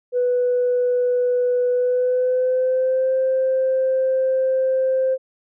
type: tone with pitch glide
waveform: sine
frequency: 493.9 to 523.3 Hz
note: B4 to C5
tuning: 0 to 0 cents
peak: -15 dBFS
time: 0.12-5.18 s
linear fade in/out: 50 ms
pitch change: +100 cents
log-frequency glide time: 1.71-3.13 s
effects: tanh soft clip ceiling -12 dBFS